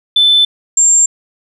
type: tone pair in turn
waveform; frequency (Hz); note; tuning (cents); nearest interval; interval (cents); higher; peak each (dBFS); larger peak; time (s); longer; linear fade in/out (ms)
sine; 3520 / 7386; A7 / A#8; 0 / -17; octave + minor second; 1283; second; -5; neither; 0.16-0.45 / 0.77-1.06; neither; 5
effects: tanh soft clip ceiling -1 dBFS